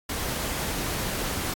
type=noise; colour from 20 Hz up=pink; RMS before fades=-30 dBFS; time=0.09-1.54 s; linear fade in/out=5 ms; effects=AAC 64 kbps